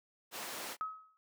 pink high-pass noise, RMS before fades -43 dBFS, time 0.31-0.77 s, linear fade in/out 50 ms, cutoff 420 Hz, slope 12 dB/octave
sine tone with exponential decay, 1277 Hz, D#6, 45 cents sharp, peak -32 dBFS, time 0.81-1.17 s, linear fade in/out 0 ms, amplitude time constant 77 ms
effects noise-tail reverb RT60 0.1 s tail -24 dB re dry

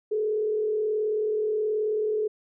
sine tone with frequency modulation, 428.3 Hz, A4, 47 cents flat, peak -23 dBFS, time 0.11-2.28 s, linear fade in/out 10 ms, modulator 38.7 Hz, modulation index 0.44, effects none

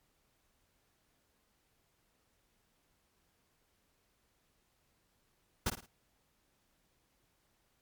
pink noise with echo, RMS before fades -32 dBFS, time 5.66-5.7 s, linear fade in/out 5 ms, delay 54 ms, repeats 3, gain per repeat -9 dB, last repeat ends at 5.862 s, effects pink hiss -75 dBFS RMS until 7.81 s + MP3 96 kbps

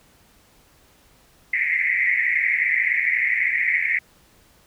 white band-pass noise, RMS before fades -21 dBFS, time 1.53-3.99 s, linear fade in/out 5 ms, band 1900 to 2200 Hz, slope 96 dB/octave, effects pink hiss -56 dBFS RMS until 4.66 s

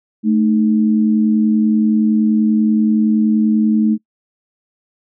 sine tone pair together, 218.4 / 308.9 Hz, A3 / D#4, -13 / -12 cents, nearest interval tritone, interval 601 cents, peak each -11 / -19 dBFS, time 0.23-3.98 s, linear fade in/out 50 ms, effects noise-tail reverb RT60 0.1 s tail -25 dB re dry

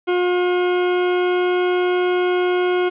40% pulse tone with pitch glide, 358 to 360.3 Hz, F4 to F#4, +43 to -46 cents, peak -15 dBFS, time 0.07-2.9 s, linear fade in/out 20 ms, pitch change +11 cents, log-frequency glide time 0.19-1.62 s, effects resampled to 8000 Hz + 8-bit

